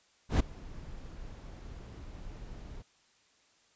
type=noise with ADSR envelope; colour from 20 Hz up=brown; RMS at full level=-21 dBFS; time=0.29-2.83 s; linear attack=110 ms; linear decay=7 ms; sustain=-24 dB; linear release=23 ms; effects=white hiss -67 dBFS RMS until 3.75 s + resampled to 16000 Hz